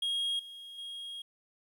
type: tone with level steps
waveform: triangle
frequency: 3270 Hz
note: G#7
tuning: 28 cents flat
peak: -28 / -43 / -38 dBFS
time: 0.02-1.22 s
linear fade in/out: 5 ms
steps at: 0.39 / 0.78 s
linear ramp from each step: 5 ms
effects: 11-bit